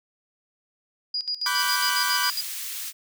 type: tone with tremolo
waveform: sine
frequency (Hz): 4883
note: D#8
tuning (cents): -33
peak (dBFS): -24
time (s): 1.14-2.41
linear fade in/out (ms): 5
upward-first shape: square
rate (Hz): 7.3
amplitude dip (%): 80
type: chord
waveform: sawtooth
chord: G major seventh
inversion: first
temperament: equal with one note detuned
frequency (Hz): 987.8 / 1156.5 / 1480 / 1568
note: B5 / D6 / F#6 / G6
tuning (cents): 0 / -27 / 0 / 0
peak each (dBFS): -25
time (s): 1.46-2.3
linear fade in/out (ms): 2
type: high-pass noise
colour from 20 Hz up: white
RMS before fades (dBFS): -33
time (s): 1.57-2.93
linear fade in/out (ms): 50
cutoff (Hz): 2100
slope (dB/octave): 12
effects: none